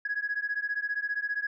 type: beating tone pair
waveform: sine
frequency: 1661.2 / 1676.2 Hz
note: G#6 / G#6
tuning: 0 / +16 cents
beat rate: 15 Hz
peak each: -31 dBFS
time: 0.05-1.47 s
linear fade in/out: 5 ms
effects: tanh soft clip ceiling -22 dBFS